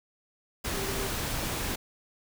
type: tone in noise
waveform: sine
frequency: 390.4 Hz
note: G4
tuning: 7 cents flat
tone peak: -36 dBFS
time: 0.73-1.08 s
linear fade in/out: 10 ms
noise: pink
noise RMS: -32 dBFS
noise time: 0.64-1.76 s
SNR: -7 dB
effects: none